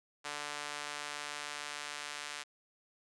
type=tone with high-pass filter sweep; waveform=sawtooth; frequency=146.83 Hz; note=D3; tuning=in tune; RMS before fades=-42 dBFS; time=0.24-2.44 s; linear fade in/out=20 ms; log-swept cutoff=990 to 1600 Hz; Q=0.71; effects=resampled to 22050 Hz + 10-bit